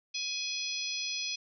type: harmonic tone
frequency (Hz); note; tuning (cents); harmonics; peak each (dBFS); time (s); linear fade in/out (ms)
838; G#5; +15; 3 / 4 / 5 / 6 / 7; -38 / -40 / -39 / -38 / -41; 0.14-1.36; 10
effects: none